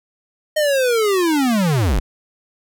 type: linear sweep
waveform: square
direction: down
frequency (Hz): 622.3 to 34.65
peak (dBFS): -15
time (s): 0.56-2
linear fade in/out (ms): 10
effects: none